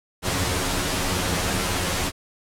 pink noise with comb filter, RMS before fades -24 dBFS, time 0.22-2.12 s, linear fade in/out 50 ms, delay 11 ms, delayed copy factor +0.8, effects low-pass 11000 Hz 12 dB/octave

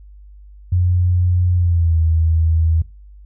sine tone with pitch glide, 89.4 to 81.04 Hz, F2 to E2, +41 to -29 cents, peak -12 dBFS, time 0.72-2.82 s, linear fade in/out 5 ms, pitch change -170 cents, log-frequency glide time 1.54-1.98 s, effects noise-tail reverb RT60 0.3 s tail -21 dB re dry + added 50 Hz sine -38 dBFS peak until 3.25 s

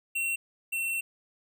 square tone pair in turn, 2726 / 2709 Hz, F7 / E7, -43 / +47 cents, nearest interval unison, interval 10 cents, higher first, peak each -28 / -29 dBFS, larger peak first, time 0.15-0.36 / 0.72-1.01 s, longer second, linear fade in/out 10 ms, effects none

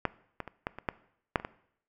clicks, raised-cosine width 0.5 ms, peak -11 / -20 / -26 / -16 / -25 / -13 / -9 / -25 / -20 dBFS, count 9, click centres 0.053 / 0.403 / 0.477 / 0.669 / 0.786 / 0.888 / 1.358 / 1.399 / 1.449 s, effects noise-tail reverb RT60 0.7 s tail -19 dB re dry

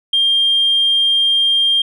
sine tone, 3200 Hz, G7, 35 cents sharp, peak -10 dBFS, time 0.13-1.82 s, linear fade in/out 5 ms, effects tanh soft clip ceiling -6 dBFS

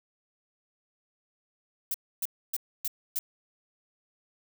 violet noise bursts, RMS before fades -30 dBFS, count 5, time 1.91-3.19 s, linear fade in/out 2 ms, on 32 ms, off 280 ms, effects none

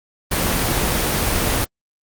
pink noise, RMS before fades -19 dBFS, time 0.31-1.65 s, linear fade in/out 10 ms, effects Opus 24 kbps

